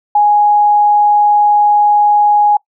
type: tone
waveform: sine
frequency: 830.6 Hz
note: G#5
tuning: in tune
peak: -6 dBFS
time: 0.15-2.57 s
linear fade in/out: 5 ms
effects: noise-tail reverb RT60 0.1 s tail -23 dB re dry